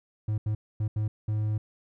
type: tone bursts at uneven times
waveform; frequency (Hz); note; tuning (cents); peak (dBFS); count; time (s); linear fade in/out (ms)
triangle; 107; A2; -48; -23; 5; 0.28-0.38 / 0.46-0.55 / 0.8-0.88 / 0.96-1.08 / 1.28-1.58; 5
effects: none